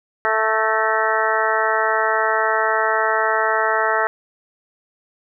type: harmonic tone with a mistuned harmonic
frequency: 220 Hz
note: A3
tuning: in tune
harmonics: 2 / 3 / 4 / 5 / 6 / 7 / 8 / 9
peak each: -25 / -23 / -23 / -26 / -22 / -25 / -26 / -26 dBFS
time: 0.25-4.07 s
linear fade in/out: 0 ms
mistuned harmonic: 9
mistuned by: -68 cents
effects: none